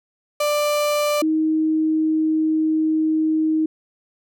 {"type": "tone pair in turn", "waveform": ["35% pulse", "sine"], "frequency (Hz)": [591, 314.4], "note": ["D5", "D#4"], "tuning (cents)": [11, 18], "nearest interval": "major seventh", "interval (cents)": 1093, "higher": "first", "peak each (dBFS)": -16, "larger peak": "neither", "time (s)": [[0.4, 1.22], [1.22, 3.66]], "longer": "second", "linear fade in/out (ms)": 5, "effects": []}